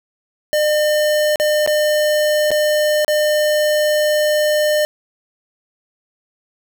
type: tone with dropouts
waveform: square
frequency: 604 Hz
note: D5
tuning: 48 cents sharp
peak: -14 dBFS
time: 0.53-4.85 s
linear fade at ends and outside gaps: 0 ms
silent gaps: 1.358-1.399 / 1.663-1.675 / 2.506-2.515 / 3.047-3.08 s
effects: none